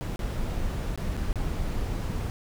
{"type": "noise with dropouts", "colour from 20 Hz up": "brown", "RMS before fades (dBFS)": -29, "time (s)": [0.01, 2.3], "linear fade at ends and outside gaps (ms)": 0, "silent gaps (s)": [[0.159, 0.192], [0.959, 0.976], [1.167, 1.174], [1.329, 1.357]], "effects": []}